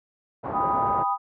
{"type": "low-pass noise", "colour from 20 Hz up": "white", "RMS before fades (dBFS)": -31, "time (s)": [0.43, 1.04], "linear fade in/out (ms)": 20, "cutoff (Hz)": 1000, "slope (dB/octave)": 24}
{"type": "chord", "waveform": "sine", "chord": "G augmented", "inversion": "none", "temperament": "equal with one note detuned", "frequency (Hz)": [798.2, 987.8, 1244.5], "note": ["G5", "B5", "D#6"], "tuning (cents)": [31, 0, 0], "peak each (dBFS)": -26, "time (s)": [0.52, 1.18], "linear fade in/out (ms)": 50}
{"effects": ["high-pass 80 Hz 12 dB/octave"]}